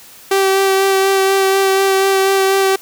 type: tone with vibrato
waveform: sawtooth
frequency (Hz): 387.3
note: G4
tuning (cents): -21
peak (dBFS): -7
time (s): 0.31-2.76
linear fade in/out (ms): 5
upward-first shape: sine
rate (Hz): 4.1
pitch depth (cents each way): 14
effects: white hiss -40 dBFS RMS until 2.81 s